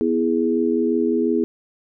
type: chord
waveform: sine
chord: E major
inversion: second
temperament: equal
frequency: 246.9 / 329.6 / 415.3 Hz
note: B3 / E4 / G#4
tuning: 0 / 0 / 0 cents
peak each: -21 dBFS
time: 0.01-1.44 s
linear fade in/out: 0 ms
effects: none